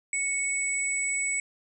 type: tone pair together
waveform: sine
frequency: 2217 / 7900 Hz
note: C#7 / B8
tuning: 0 / 0 cents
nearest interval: octave + minor seventh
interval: 2200 cents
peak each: -28 / -29 dBFS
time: 0.13-1.4 s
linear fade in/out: 2 ms
effects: none